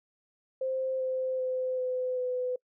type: tone with pitch steps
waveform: sine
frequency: 523.3 / 517.9 / 512.5 / 507.2 / 502 Hz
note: C5 / C5 / C5 / B4 / B4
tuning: 0 / -18 / -36 / +46 / +28 cents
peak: -28 dBFS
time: 0.61-2.56 s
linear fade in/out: 5 ms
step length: 390 ms
effects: noise-tail reverb RT60 0.1 s tail -25 dB re dry